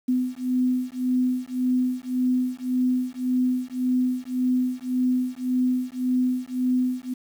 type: beating tone pair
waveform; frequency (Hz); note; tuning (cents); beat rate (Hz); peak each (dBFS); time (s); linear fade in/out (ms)
sine; 251.8 / 253.6; B3 / B3; +34 / +46; 1.8; -24; 0.08-7.14; 10
effects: 8-bit